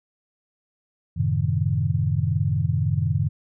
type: chord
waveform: sine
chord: F# diminished seventh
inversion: none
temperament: equal with one note detuned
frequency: 92.5 / 110 / 134.1 / 155.56 Hz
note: F#2 / A2 / C3 / Eb3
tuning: 0 / 0 / +43 / 0 cents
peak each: -25 dBFS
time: 1.16-3.29 s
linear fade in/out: 20 ms
effects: none